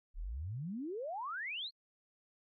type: exponential sweep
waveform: sine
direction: up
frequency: 33.23 to 4435 Hz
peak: -38 dBFS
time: 0.14-1.71 s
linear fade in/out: 50 ms
effects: AAC 32 kbps